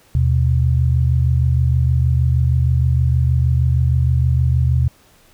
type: tone pair together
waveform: sine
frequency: 79 / 125.4 Hz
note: D#2 / B2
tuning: +27 / +27 cents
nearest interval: minor sixth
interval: 800 cents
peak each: -15 dBFS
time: 0.15-4.88 s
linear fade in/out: 0 ms
effects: pink hiss -52 dBFS RMS until 5.33 s